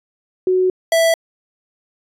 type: tone pair in turn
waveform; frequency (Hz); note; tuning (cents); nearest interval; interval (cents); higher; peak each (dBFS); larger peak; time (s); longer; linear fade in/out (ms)
sine / square; 370 / 659.3; F#4 / E5; 0 / 0; minor seventh; 1000; second; -12; neither; 0.47-0.7 / 0.92-1.14; first; 2
effects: resampled to 32000 Hz